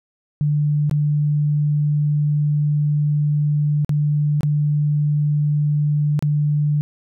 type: tone with dropouts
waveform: sine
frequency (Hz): 148.1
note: D3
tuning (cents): +15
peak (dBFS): -15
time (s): 0.41-6.81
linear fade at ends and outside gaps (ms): 0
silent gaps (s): 0.896-0.912 / 3.847-3.893 / 4.408-4.432 / 6.192-6.225
effects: none